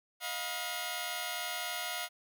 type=tone cluster; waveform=10% pulse; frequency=630 / 712 / 977 / 3277 Hz; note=D#5 / F5 / B5 / G#7; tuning=+21 / +33 / -19 / -24 cents; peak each=-35 / -29 / -35 / -35 dBFS; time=0.2-2.09 s; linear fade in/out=50 ms; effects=none